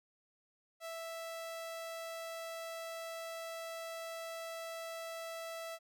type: tone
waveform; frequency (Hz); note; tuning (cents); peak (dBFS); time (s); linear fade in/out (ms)
sawtooth; 659.3; E5; 0; -38; 0.8-5.79; 50
effects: none